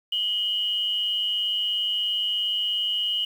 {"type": "tone pair together", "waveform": "sine", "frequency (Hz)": [2900, 3103], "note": ["F#7", "G7"], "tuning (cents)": [-35, -18], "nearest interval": "minor second", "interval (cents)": 117, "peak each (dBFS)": [-24, -28], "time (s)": [0.12, 3.25], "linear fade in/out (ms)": 5, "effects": ["8-bit"]}